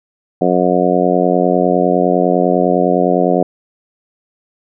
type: harmonic tone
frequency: 89.9 Hz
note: F#2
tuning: 49 cents flat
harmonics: 2 / 3 / 4 / 5 / 6 / 7 / 8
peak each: -18 / -18 / -18 / -18 / -18 / -18 / -18 dBFS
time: 0.41-3.43 s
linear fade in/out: 5 ms
effects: none